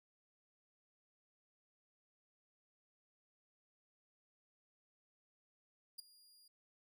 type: tone with ADSR envelope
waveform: sawtooth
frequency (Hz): 4835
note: D8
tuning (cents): +50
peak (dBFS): -40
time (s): 5.98-6.48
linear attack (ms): 13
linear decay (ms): 10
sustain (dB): -21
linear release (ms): 5
effects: none